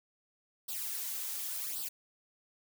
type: noise with flanger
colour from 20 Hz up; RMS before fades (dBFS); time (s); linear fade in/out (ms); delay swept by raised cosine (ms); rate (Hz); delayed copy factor
blue; -38; 0.68-1.89; 10; 0.22 to 3.92; 0.9; +0.8
effects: none